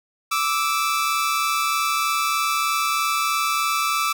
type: tone pair together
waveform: sawtooth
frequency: 1169.8 / 1313 Hz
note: D6 / E6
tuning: -7 / -7 cents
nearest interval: major second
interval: 200 cents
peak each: -19 dBFS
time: 0.31-4.13 s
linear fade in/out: 10 ms
effects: none